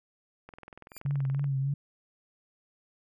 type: click train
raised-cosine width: 0.5 ms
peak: -31 dBFS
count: 21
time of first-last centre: 0.49-1.442 s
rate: 21 Hz
type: tone with exponential growth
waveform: 5% pulse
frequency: 2385 Hz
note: D7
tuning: 26 cents sharp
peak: -29 dBFS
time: 0.89-0.98 s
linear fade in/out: 0 ms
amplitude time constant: 18 ms
type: tone with vibrato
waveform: sine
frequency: 138 Hz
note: C#3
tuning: 7 cents flat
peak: -26 dBFS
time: 1.05-1.74 s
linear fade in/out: 5 ms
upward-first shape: triangle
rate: 3.3 Hz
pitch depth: 62 cents each way
effects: none